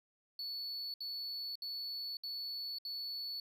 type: tone bursts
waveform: triangle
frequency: 4435 Hz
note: C#8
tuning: in tune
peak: -38 dBFS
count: 5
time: 0.39-3.4 s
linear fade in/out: 2 ms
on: 550 ms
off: 65 ms
effects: none